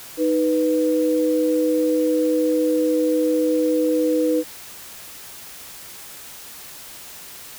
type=tone pair together; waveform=sine; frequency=311.1 / 493.8 Hz; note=D#4 / B4; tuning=0 / 0 cents; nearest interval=minor sixth; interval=800 cents; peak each=-19 dBFS; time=0.17-4.44 s; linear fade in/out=50 ms; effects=white hiss -39 dBFS RMS until 7.58 s